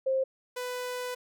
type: tone pair in turn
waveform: sine / sawtooth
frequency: 529 / 497.4 Hz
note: C5 / B4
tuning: +19 / +12 cents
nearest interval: minor second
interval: 107 cents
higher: first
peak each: -24 / -29 dBFS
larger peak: first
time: 0.06-0.24 / 0.56-1.15 s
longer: second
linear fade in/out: 10 ms
effects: none